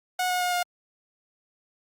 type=tone with pitch steps; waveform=sawtooth; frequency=731 / 724.3 / 717.6 / 711 Hz; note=F#5 / F#5 / F5 / F5; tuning=-21 / -37 / +47 / +31 cents; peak=-20 dBFS; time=0.19-0.63 s; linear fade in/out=5 ms; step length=110 ms; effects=Opus 48 kbps